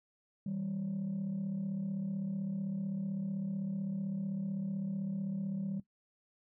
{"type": "tone pair together", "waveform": "sine", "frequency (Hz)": [159.6, 195.36], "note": ["D#3", "G3"], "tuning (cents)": [44, -6], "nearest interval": "major third", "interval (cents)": 350, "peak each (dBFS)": [-39, -33], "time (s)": [0.46, 5.8], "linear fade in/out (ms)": 5, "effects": ["noise-tail reverb RT60 0.1 s tail -18 dB re dry", "tanh soft clip ceiling -31 dBFS"]}